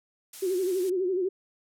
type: noise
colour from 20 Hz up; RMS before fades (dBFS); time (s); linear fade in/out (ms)
blue; -40; 0.33-0.9; 5
type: tone with vibrato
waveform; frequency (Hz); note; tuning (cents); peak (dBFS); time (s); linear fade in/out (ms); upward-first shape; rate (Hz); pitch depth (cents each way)
sine; 370; F#4; 0; -24; 0.42-1.29; 10; sine; 12; 87
effects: low-pass 12000 Hz 12 dB/octave